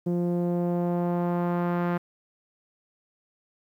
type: tone with low-pass filter sweep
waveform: sawtooth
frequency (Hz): 174.61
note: F3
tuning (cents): 0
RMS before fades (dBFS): -26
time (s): 0.06-1.98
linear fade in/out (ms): 10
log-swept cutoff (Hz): 390 to 1500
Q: 1.3
effects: 10-bit